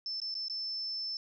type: tone with dropouts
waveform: sine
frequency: 5290 Hz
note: E8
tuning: 5 cents sharp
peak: -34 dBFS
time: 0.06-1.17 s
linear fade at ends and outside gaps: 1 ms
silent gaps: 0.201-0.217 / 0.342-0.351 / 0.483-0.498 s
effects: none